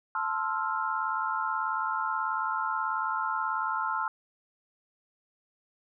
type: chord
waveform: sine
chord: F major seventh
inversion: first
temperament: equal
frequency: 880 / 1046.5 / 1318.5 / 1396.9 Hz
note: A5 / C6 / E6 / F6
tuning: 0 / 0 / 0 / 0 cents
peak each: -33 dBFS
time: 0.15-4.08 s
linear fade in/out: 2 ms
effects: none